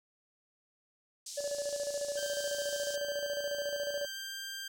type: band-pass noise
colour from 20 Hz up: pink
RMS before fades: -44 dBFS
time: 1.26-2.96 s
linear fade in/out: 5 ms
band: 4800 to 8400 Hz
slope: 24 dB/octave
type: tone with tremolo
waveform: triangle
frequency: 574 Hz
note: D5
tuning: 40 cents flat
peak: -30 dBFS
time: 1.37-4.06 s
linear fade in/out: 10 ms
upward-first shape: square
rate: 14 Hz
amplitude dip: 55%
type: tone with pitch glide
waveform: 15% pulse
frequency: 1568 to 1582.6 Hz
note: G6 to G6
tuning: 0 to +16 cents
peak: -33 dBFS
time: 2.17-4.68 s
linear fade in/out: 5 ms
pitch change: +16 cents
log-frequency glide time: 3.84-4.34 s
effects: none